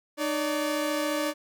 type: tone pair together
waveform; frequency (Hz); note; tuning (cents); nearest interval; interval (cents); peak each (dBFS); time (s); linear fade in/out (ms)
sawtooth; 304.1 / 574; D#4 / D5; -40 / -40; major seventh; 1100; -25; 0.17-1.34; 50
effects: none